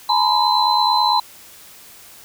sine tone cluster, 851 / 946 / 1015 / 4048 Hz, G#5 / A#5 / B5 / B7, +42 / +25 / +47 / +42 cents, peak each -19 dBFS, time 0.09-1.2 s, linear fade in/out 5 ms, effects white hiss -43 dBFS RMS until 2.24 s

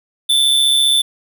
square tone with amplitude modulation, 3520 Hz, A7, in tune, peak -9 dBFS, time 0.29-1.02 s, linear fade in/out 10 ms, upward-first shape sine, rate 135 Hz, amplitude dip 55%, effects none

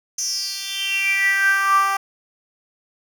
10% pulse tone with high-pass filter sweep, 392 Hz, G4, in tune, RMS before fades -20 dBFS, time 0.18-1.97 s, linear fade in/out 5 ms, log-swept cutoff 6200 to 930 Hz, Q 8.6, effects none

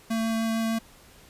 square tone with vibrato, 225.1 Hz, A3, 40 cents sharp, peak -25 dBFS, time 0.1-0.79 s, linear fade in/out 10 ms, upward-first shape triangle, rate 6.7 Hz, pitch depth 9 cents each way, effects pink hiss -53 dBFS RMS until 1.29 s + resampled to 32000 Hz

